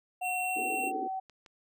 square tone, 2723 Hz, F7, 44 cents flat, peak -33 dBFS, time 0.21-0.92 s, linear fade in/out 50 ms
sine tone with pitch glide, 731 to 761.2 Hz, F#5 to F#5, -21 to +49 cents, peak -32 dBFS, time 0.21-1.2 s, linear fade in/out 10 ms, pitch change +70 cents, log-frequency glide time 0.41-0.84 s
white band-pass noise, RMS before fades -39 dBFS, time 0.56-1.08 s, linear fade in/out 5 ms, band 240 to 480 Hz, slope 96 dB/octave
clicks, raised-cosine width 0.2 ms, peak -35 dBFS, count 2, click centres 1.297 / 1.462 s
effects none

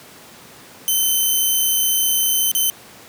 5% pulse tone with dropouts, 3067 Hz, G7, 38 cents flat, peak -7 dBFS, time 0.88-2.7 s, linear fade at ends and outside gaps 0 ms, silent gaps 2.515-2.55 s, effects pink hiss -42 dBFS RMS until 3.08 s + high-pass 150 Hz 12 dB/octave

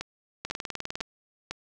two click trains, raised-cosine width 0.2 ms, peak -16 / -16 dBFS, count 4 / 12, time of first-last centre 0.01-1.51 / 0.45-1.006 s, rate 2 / 19.8 Hz, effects none

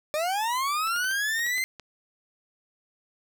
40% pulse linear sweep, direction up, 587.3 to 2093 Hz, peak -24 dBFS, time 0.14-1.64 s, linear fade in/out 0 ms
clicks, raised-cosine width 0.2 ms, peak -25 dBFS, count 8, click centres 0.873 / 0.962 / 1.044 / 1.112 / 1.393 / 1.465 / 1.581 / 1.797 s
effects none

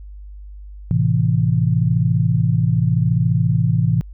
sine chord, A minor, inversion none, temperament equal, 110 / 130.81 / 164.81 Hz, A2 / C3 / E3, 0 / 0 / 0 cents, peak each -18 dBFS, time 0.91-4.01 s, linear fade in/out 0 ms, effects added 50 Hz sine -33 dBFS peak until 4.13 s

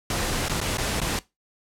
pink noise with dropouts, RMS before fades -26 dBFS, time 0.1-1.19 s, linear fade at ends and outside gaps 2 ms, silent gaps 0.484-0.495 / 0.604-0.613 / 0.772-0.782 / 1.003-1.015 s, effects noise-tail reverb RT60 0.2 s tail -19 dB re dry + low-pass 11000 Hz 12 dB/octave

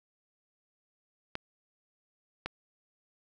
clicks, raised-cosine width 0.3 ms, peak -18 dBFS, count 2, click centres 1.354 / 2.46 s, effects none

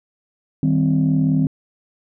sine chord, C minor, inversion first, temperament just, 156.98 / 196.22 / 261.6 Hz, Eb3 / G3 / C4, +16 / +2 / 0 cents, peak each -16 / -22 / -17 dBFS, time 0.63-1.47 s, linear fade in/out 2 ms, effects tanh soft clip ceiling -8 dBFS

